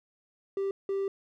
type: tone bursts at uneven times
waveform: triangle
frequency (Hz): 392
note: G4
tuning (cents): 0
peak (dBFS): -25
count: 2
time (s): 0.57-0.71 / 0.89-1.08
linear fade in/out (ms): 2
effects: tanh soft clip ceiling -21 dBFS